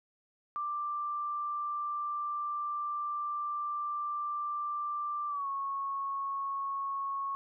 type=tone with pitch glide; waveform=sine; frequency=1180 to 1101 Hz; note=D6 to C#6; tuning=+8 to -12 cents; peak=-32 dBFS; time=0.56-7.35 s; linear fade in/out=0 ms; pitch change=-120 cents; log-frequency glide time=5.28-5.47 s; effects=none